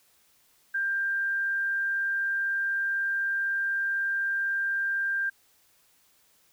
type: tone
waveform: sine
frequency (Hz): 1589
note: G6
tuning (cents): +23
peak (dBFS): -25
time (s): 0.74-5.3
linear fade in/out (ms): 10
effects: white hiss -64 dBFS RMS until 6.52 s